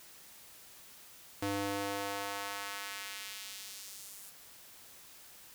square tone with high-pass filter sweep, 100.2 Hz, G2, 38 cents sharp, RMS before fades -40 dBFS, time 1.42-4.3 s, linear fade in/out 5 ms, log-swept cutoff 230 to 9700 Hz, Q 0.88, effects white hiss -55 dBFS RMS until 5.54 s

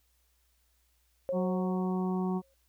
sine tone with exponential decay, 541 Hz, C#5, 42 cents flat, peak -28 dBFS, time 1.29-2.54 s, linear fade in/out 0 ms, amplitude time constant 270 ms
harmonic tone, 185 Hz, F#3, in tune, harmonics 1 / 2 / 4 / 5 / 6, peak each -29 / -35 / -41 / -43 / -45 dBFS, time 1.32-2.42 s, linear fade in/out 50 ms
effects added 60 Hz sine -70 dBFS peak until 2.68 s + white hiss -73 dBFS RMS until 2.68 s

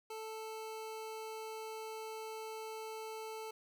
25% pulse tone, 440 Hz, A4, in tune, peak -39 dBFS, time 0.1-3.51 s, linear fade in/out 5 ms, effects none

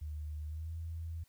sine tone with pitch glide, 75.7 to 82.08 Hz, D#2 to E2, -47 to -7 cents, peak -38 dBFS, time 0.01-1.24 s, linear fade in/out 10 ms, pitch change +140 cents, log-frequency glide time 0.45-0.73 s, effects white hiss -71 dBFS RMS until 1.28 s

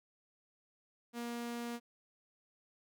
sawtooth tone, 237.1 Hz, A#3, 30 cents sharp, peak -35 dBFS, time 1.13-1.8 s, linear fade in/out 50 ms, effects none

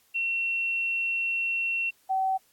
sine tone pair in turn, 2720 / 763.3 Hz, F7 / G5, -46 / -46 cents, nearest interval octave + minor seventh, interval 2200 cents, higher first, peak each -25 / -23 dBFS, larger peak second, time 0.14-1.91 / 2.09-2.38 s, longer first, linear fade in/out 20 ms, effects white hiss -64 dBFS RMS until 2.52 s + AAC 64 kbps

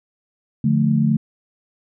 sine chord, D minor, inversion none, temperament just, 146.83 / 176.2 / 220.2 Hz, D3 / F3 / A3, 0 / +16 / +2 cents, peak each -18 / -22 / -17 dBFS, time 0.64-1.17 s, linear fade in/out 5 ms, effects none

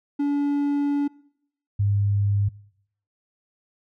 triangle / sine tone pair in turn, 286.3 / 101.22 Hz, D4 / G#2, -44 / -44 cents, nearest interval octave + tritone, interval 1800 cents, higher first, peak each -18 dBFS, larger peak neither, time 0.19-1.08 / 1.79-2.49 s, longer first, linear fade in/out 10 ms, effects noise-tail reverb RT60 0.7 s tail -23 dB re dry

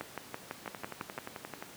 two click trains, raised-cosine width 0.5 ms, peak -21 / -24 dBFS, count 8 / 12, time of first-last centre 0.01-1.179 / 0.66-1.625 s, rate 5.99 / 11.4 Hz, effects pink hiss -50 dBFS RMS until 1.76 s + high-pass 150 Hz 12 dB/octave

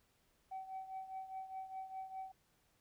sine tone with tremolo, 762 Hz, G5, 49 cents flat, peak -39 dBFS, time 0.51-2.32 s, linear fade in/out 10 ms, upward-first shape triangle, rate 4.9 Hz, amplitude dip 80%, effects tanh soft clip ceiling -39 dBFS + pink hiss -75 dBFS RMS until 2.8 s

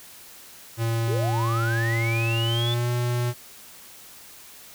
square tone with pitch glide, 114.6 to 121.41 Hz, A#2 to B2, -29 to -29 cents, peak -23 dBFS, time 0.77-3.34 s, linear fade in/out 50 ms, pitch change +100 cents, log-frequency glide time 2.43-2.9 s
sine linear sweep, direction up, 349.2 to 3506 Hz, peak -27 dBFS, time 1.08-2.74 s, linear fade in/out 0 ms
effects white hiss -46 dBFS RMS until 4.74 s

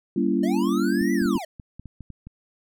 sine chord, G diminished seventh, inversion none, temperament just, 196 / 235.2 / 282.2 / 338.7 Hz, G3 / Bb3 / Db4 / Fb4, 0 / +16 / +31 / +47 cents, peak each -25 dBFS, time 0.16-1.38 s, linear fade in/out 5 ms
square linear two-way sweep, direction up then down, 593 to 2007 to 593 Hz, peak -32 dBFS, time 0.43-1.45 s, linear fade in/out 5 ms, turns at 1.13 s
clicks, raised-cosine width 5 ms, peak -27 dBFS, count 10, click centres 1.014 / 1.217 / 1.258 / 1.356 / 1.598 / 1.796 / 1.857 / 2.007 / 2.103 / 2.27 s
effects none

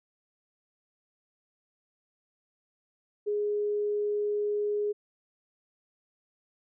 sine tone, 415.3 Hz, G#4, in tune, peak -26 dBFS, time 3.26-4.93 s, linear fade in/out 20 ms, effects none

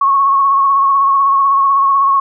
sine tone with vibrato, 1100 Hz, C#6, 14 cents flat, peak -8 dBFS, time 0.01-2.2 s, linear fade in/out 5 ms, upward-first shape triangle, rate 16 Hz, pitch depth 40 cents each way, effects none

